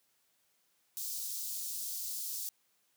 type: high-pass noise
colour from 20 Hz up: white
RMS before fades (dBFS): -39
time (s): 0.97-2.49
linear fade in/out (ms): 0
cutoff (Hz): 4500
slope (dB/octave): 24
effects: white hiss -74 dBFS RMS until 2.96 s + high-pass 100 Hz 12 dB/octave